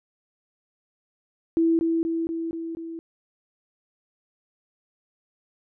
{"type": "tone with echo", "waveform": "sine", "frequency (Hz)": 329.6, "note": "E4", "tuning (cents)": 0, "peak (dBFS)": -17, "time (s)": [1.57, 1.79], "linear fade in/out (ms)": 0, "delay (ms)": 240, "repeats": 5, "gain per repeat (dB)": -3, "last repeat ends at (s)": 2.99, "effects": []}